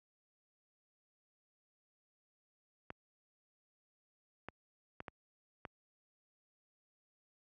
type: clicks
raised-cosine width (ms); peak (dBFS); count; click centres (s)
0.5; -28; 5; 2.904 / 4.486 / 5.004 / 5.082 / 5.652
effects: high-pass 60 Hz 12 dB/octave